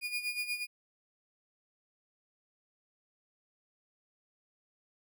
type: tone with tremolo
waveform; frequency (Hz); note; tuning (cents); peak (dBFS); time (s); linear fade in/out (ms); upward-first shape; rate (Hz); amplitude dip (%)
35% pulse; 2442; D#7; -33; -29; 0.01-0.67; 50; sine; 8.3; 70
effects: none